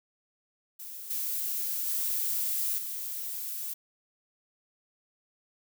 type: noise with level steps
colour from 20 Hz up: violet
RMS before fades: -42 / -32 / -30 / -36 dBFS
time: 0.79-3.74 s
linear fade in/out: 10 ms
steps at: 1.1 / 1.87 / 2.78 s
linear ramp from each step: 5 ms
effects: none